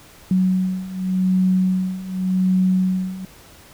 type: beating tone pair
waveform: sine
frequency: 185.3 / 186.17 Hz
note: F#3 / F#3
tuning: +3 / +11 cents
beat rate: 0.87 Hz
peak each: -21 / -18 dBFS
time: 0.31-3.25 s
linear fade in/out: 2 ms
effects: pink hiss -46 dBFS RMS until 3.73 s